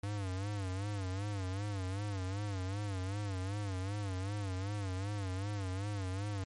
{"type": "tone with vibrato", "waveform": "square", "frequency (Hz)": 98, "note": "G2", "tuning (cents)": 0, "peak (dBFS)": -36, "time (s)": [0.03, 6.44], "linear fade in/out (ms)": 5, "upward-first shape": "sine", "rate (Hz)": 2.6, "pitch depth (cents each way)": 110, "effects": ["MP3 48 kbps"]}